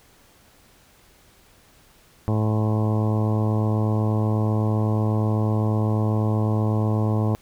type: harmonic tone with a mistuned harmonic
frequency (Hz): 108.1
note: A2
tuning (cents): -30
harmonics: 1 / 2 / 3 / 4 / 5 / 6 / 7 / 8 / 9 / 10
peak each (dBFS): -20 / -26 / -30 / -32 / -34 / -36 / -37 / -38 / -39 / -40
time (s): 2.28-7.35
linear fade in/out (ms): 0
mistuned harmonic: 9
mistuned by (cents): +47
effects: pink hiss -55 dBFS RMS until 7.41 s